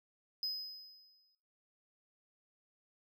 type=tone with exponential decay; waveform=triangle; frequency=5040 Hz; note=D#8; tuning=21 cents sharp; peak=-32 dBFS; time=0.43-1.35 s; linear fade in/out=1 ms; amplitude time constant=200 ms; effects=noise-tail reverb RT60 0.8 s tail -24 dB re dry